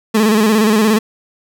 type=tone with vibrato; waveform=30% pulse; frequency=215.8 Hz; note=A3; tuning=33 cents flat; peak=-7 dBFS; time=0.14-0.99 s; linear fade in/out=10 ms; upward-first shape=square; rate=17 Hz; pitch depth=55 cents each way; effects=none